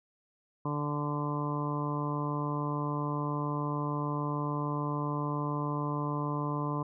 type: harmonic tone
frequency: 146.83 Hz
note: D3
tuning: in tune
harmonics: 1 / 2 / 3 / 4 / 5 / 6 / 7 / 8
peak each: -33 / -36 / -41 / -43 / -47 / -44 / -36 / -45 dBFS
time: 0.65-6.83 s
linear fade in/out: 5 ms
effects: none